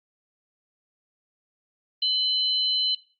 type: tone pair together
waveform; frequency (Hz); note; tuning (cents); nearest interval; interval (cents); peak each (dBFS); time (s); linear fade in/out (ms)
sine; 2996 / 4070; F#7 / C8; +21 / -49; perfect fourth; 530; -24; 2.02-2.95; 5
effects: noise-tail reverb RT60 0.4 s tail -20 dB re dry + Opus 32 kbps